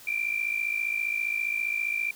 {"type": "tone pair together", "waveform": "sine", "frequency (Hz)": [2345, 2400], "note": ["D7", "D7"], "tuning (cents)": [-3, 37], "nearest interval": "unison", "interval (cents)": 40, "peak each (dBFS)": [-28, -30], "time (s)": [0.07, 2.11], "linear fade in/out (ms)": 5, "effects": ["white hiss -49 dBFS RMS until 2.15 s"]}